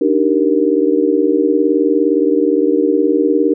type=chord; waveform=sine; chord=Eb major seventh; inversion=third; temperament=just; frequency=291.7 / 311.1 / 388.9 / 466.7 Hz; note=D4 / Eb4 / G4 / Bb4; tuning=-12 / 0 / -14 / +2 cents; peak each=-16 dBFS; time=0.01-3.54 s; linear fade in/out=5 ms; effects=none